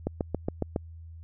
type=click train; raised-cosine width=2 ms; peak=-14 dBFS; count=6; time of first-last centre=0.07-0.762 s; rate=7.23 Hz; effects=added 82 Hz sine -42 dBFS peak until 1.23 s